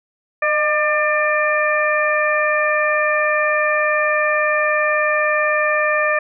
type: harmonic tone with a mistuned harmonic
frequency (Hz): 597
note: D5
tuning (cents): +28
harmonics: 1 / 2 / 3 / 4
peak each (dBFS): -19 / -21 / -19 / -23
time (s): 0.42-6.19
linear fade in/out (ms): 5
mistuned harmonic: 1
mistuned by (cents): +36
effects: none